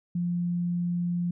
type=tone; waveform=sine; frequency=174.61 Hz; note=F3; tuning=in tune; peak=-25 dBFS; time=0.15-1.31 s; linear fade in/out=5 ms; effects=none